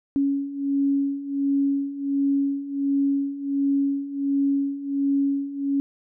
sine beating tone pair, 277.5 / 278.9 Hz, C#4 / C#4, +2 / +11 cents, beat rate 1.4 Hz, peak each -26 / -22 dBFS, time 0.16-5.8 s, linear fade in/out 0 ms, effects none

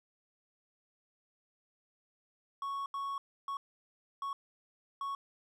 triangle tone bursts at uneven times, 1108.7 Hz, C#6, in tune, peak -33 dBFS, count 5, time 2.62-2.86 / 2.94-3.18 / 3.48-3.57 / 4.22-4.33 / 5.01-5.15 s, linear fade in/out 2 ms, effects none

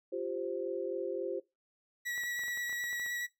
sine chord, F suspended second, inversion none, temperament just, 349.2 / 392.9 / 523.8 Hz, F4 / G4 / C5, 0 / +4 / +2 cents, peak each -38 dBFS, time 0.12-1.4 s, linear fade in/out 10 ms
40% pulse tone with vibrato, 1931 Hz, B6, 39 cents flat, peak -34 dBFS, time 2.05-3.27 s, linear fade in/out 20 ms, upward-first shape square, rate 9.5 Hz, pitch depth 11 cents each way
clicks, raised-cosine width 0.5 ms, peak -37 dBFS, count 12, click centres 2.179 / 2.236 / 2.393 / 2.436 / 2.482 / 2.574 / 2.695 / 2.728 / 2.84 / 2.93 / 2.997 / 3.063 s
effects noise-tail reverb RT60 0.2 s tail -19 dB re dry

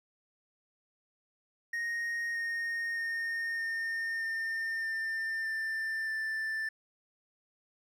triangle tone with pitch steps, 1864.7 / 1850.8 / 1836.9 / 1823.2 / 1809.5 / 1796 / 1782.6 / 1769.2 Hz, A#6 / A#6 / A#6 / A#6 / A6 / A6 / A6 / A6, 0 / -13 / -26 / -39 / +48 / +35 / +22 / +9 cents, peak -30 dBFS, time 1.73-6.69 s, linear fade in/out 5 ms, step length 620 ms, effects none

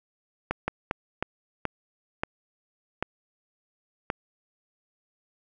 slowing click train, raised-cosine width 0.5 ms, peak -11 dBFS, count 8, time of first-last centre 0.51-4.101 s, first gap 170 ms, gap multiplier 1.36, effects none

